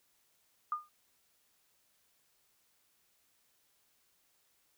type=tone with exponential decay; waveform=sine; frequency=1215 Hz; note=D#6; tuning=42 cents flat; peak=-28 dBFS; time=0.72-0.89 s; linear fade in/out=2 ms; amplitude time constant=36 ms; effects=white hiss -73 dBFS RMS until 4.77 s